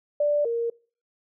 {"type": "tone pair in turn", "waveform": "sine", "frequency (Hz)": [587.3, 466.1], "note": ["D5", "A#4"], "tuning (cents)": [0, 0], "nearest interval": "major third", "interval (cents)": 400, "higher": "first", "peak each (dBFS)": [-19, -23], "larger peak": "first", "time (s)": [[0.2, 0.45], [0.45, 0.7]], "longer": "neither", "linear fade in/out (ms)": 5, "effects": ["noise-tail reverb RT60 0.4 s tail -24 dB re dry"]}